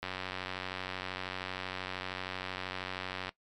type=click train; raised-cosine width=0.3 ms; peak=-20 dBFS; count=304; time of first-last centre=0.03-3.292 s; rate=92.9 Hz; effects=noise-tail reverb RT60 0.1 s tail -18 dB re dry + MP3 96 kbps